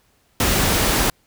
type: noise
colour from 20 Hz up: pink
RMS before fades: -18 dBFS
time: 0.4-1.1 s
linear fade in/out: 2 ms
effects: pink hiss -61 dBFS RMS until 1.26 s